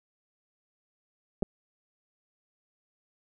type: clicks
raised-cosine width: 2 ms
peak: -16 dBFS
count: 2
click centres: 1.424 / 1.429 s
effects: none